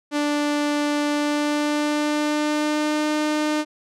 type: tone with pitch glide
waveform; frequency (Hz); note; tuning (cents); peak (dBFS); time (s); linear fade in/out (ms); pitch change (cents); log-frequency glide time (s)
sawtooth; 293.7 to 303.2; D4 to D#4; 0 to -45; -16; 0.11-3.65; 50; +55; 1.1-3.09
effects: low-pass 8000 Hz 12 dB/octave